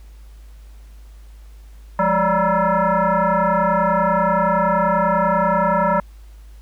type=tone with frequency modulation; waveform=sine; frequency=176.8 Hz; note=F3; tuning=22 cents sharp; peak=-14 dBFS; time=1.99-6 s; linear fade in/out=2 ms; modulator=384 Hz; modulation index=3.2; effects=added 52 Hz sine -38 dBFS peak until 6.61 s + pink hiss -56 dBFS RMS until 6.61 s